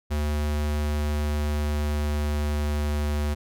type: tone with pitch glide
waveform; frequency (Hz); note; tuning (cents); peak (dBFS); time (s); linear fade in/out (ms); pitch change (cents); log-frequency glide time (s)
square; 74.5 to 73.94; D2 to D2; +25 to +12; -24; 0.1-3.35; 20; -13; 0.69-3.06
effects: none